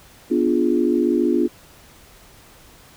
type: chord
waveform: sine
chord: B diminished seventh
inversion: none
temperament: equal with one note detuned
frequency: 246.9 / 293.7 / 348.2 / 415.3 Hz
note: B3 / D4 / F4 / Ab4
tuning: 0 / 0 / -5 / 0 cents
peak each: -21 / -21 / -19 / -25 dBFS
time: 0.3-1.48 s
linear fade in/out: 20 ms
effects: pink hiss -48 dBFS RMS until 2.96 s